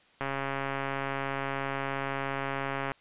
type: click train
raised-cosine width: 0.5 ms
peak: -17 dBFS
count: 372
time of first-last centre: 0.21-2.918 s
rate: 137 Hz
effects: white hiss -61 dBFS RMS until 3 s + resampled to 8000 Hz